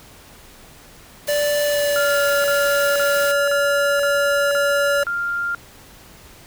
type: noise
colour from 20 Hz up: white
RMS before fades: -30 dBFS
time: 1.27-3.32 s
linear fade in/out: 5 ms
type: tone with pitch glide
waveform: square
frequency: 585 to 569.3 Hz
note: D5 to C#5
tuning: -7 to +46 cents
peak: -18 dBFS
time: 1.28-5.04 s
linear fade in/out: 10 ms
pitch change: -47 cents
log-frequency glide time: 1.64-2.25 s
type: tone bursts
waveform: sine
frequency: 1396.9 Hz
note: F6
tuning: in tune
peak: -20 dBFS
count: 7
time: 1.96-5.548 s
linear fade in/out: 0 ms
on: 480 ms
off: 38 ms
effects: pink hiss -45 dBFS RMS until 6.46 s